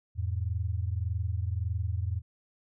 sine tone pair together, 84.7 / 106.43 Hz, E2 / G#2, +48 / +43 cents, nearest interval major third, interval 395 cents, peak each -30 / -32 dBFS, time 0.15-2.22 s, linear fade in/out 50 ms, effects none

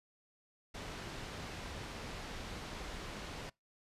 pink low-pass noise, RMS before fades -45 dBFS, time 0.74-3.5 s, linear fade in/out 10 ms, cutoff 5200 Hz, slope 12 dB/octave, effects noise-tail reverb RT60 0.2 s tail -25 dB re dry + resampled to 32000 Hz

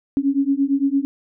sine beating tone pair, 272.5 / 281.3 Hz, C#4 / C#4, -29 / +26 cents, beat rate 8.8 Hz, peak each -19 dBFS, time 0.17-1.05 s, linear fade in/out 0 ms, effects none

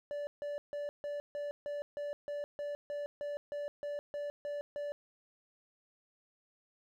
triangle tone bursts, 581 Hz, D5, 19 cents flat, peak -34 dBFS, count 16, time 0.11-4.92 s, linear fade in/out 0 ms, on 160 ms, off 150 ms, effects none

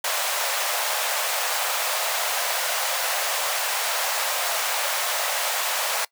pink high-pass noise, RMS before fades -25 dBFS, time 0.04-6.05 s, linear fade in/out 5 ms, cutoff 550 Hz, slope 48 dB/octave, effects noise-tail reverb RT60 0.1 s tail -22 dB re dry

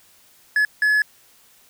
triangle tone bursts at uneven times, 1704 Hz, G#6, 44 cents sharp, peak -13 dBFS, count 2, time 0.56-0.65 / 0.82-1.02 s, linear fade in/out 2 ms, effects white hiss -54 dBFS RMS until 1.69 s

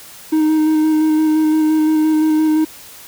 triangle tone with vibrato, 311.3 Hz, D#4, 1 cent sharp, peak -9 dBFS, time 0.32-2.65 s, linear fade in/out 10 ms, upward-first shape square, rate 5.8 Hz, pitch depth 13 cents each way, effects white hiss -38 dBFS RMS until 3.07 s

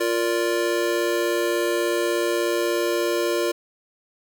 square chord, Bb major, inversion second, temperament just, 349.6 / 466.2 / 582.7 Hz, F4 / Bb4 / D5, +2 / 0 / -14 cents, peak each -24 / -27 / -27 dBFS, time 0-3.52 s, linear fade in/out 10 ms, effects 9-bit

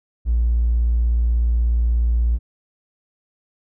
triangle tone, 58.27 Hz, A#1, in tune, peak -11 dBFS, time 0.25-2.39 s, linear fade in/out 50 ms, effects tanh soft clip ceiling -12 dBFS

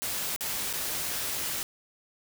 white noise with dropouts, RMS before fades -32 dBFS, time 0.02-1.63 s, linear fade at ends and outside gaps 0 ms, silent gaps 0.362-0.408 / 0.729-0.736 s, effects none

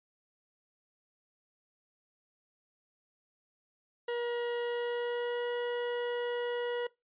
40% pulse tone with pitch glide, 477.6 to 482.3 Hz, A#4 to B4, +42 to -41 cents, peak -31 dBFS, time 4.08-6.87 s, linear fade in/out 5 ms, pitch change +17 cents, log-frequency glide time 4.59-5.49 s, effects noise-tail reverb RT60 0.2 s tail -21 dB re dry + resampled to 8000 Hz

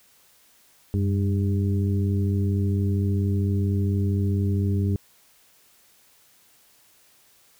harmonic tone with a mistuned harmonic, 100 Hz, G2, 35 cents sharp, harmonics 1 / 2 / 3 / 4, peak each -21 / -27 / -33 / -34 dBFS, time 0.94-4.96 s, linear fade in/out 0 ms, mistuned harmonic 1, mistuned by -77 cents, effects white hiss -58 dBFS RMS until 7.59 s

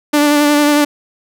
sawtooth tone with vibrato, 293.7 Hz, D4, in tune, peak -5 dBFS, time 0.13-0.85 s, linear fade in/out 10 ms, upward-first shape sine, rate 11 Hz, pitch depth 21 cents each way, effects none

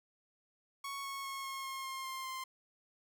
sawtooth tone with pitch steps, 1108.7 / 1099.8 / 1090.9 / 1082.1 / 1073.4 / 1064.8 / 1056.2 / 1047.7 Hz, C#6 / C#6 / C#6 / C#6 / C6 / C6 / C6 / C6, 0 / -14 / -28 / -42 / +44 / +30 / +16 / +2 cents, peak -36 dBFS, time 0.84-2.44 s, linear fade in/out 5 ms, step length 200 ms, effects none

